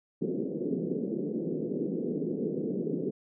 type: band-pass noise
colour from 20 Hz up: white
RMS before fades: -32 dBFS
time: 0.21-3.11 s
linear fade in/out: 10 ms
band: 160 to 450 Hz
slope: 48 dB/octave
effects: none

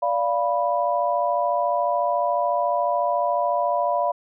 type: tone cluster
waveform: sine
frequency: 582 / 696 / 984 Hz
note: D5 / F5 / B5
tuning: -16 / -6 / -7 cents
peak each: -24 / -23 / -24 dBFS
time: 0.02-4.12 s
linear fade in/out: 10 ms
effects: none

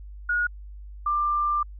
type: tone pair in turn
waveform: sine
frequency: 1445 / 1187.5 Hz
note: F#6 / D6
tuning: -41 / +19 cents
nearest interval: minor third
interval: 340 cents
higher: first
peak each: -21 dBFS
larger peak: neither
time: 0.29-0.47 / 1.06-1.63 s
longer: second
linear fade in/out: 5 ms
effects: added 50 Hz sine -38 dBFS peak until 1.79 s

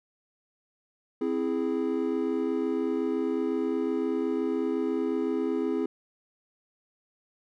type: chord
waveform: triangle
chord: C augmented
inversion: none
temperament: equal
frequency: 261.6 / 329.6 / 415.3 Hz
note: C4 / E4 / G#4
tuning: 0 / 0 / 0 cents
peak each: -28 dBFS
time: 1.21-5.86 s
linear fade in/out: 5 ms
effects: none

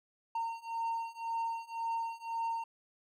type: beating tone pair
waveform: triangle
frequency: 915 / 916.9 Hz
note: A#5 / A#5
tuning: -32 / -29 cents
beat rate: 1.9 Hz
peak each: -36 / -35 dBFS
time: 0.35-2.64 s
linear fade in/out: 5 ms
effects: none

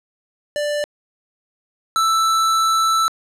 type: tone pair in turn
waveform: square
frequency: 589 / 1322.3 Hz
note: D5 / E6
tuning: +5 / +5 cents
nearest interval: octave + major second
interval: 1400 cents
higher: second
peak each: -20 / -15 dBFS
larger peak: second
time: 0.56-0.84 / 1.96-3.08 s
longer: second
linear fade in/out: 0 ms
effects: low-pass 10000 Hz 12 dB/octave

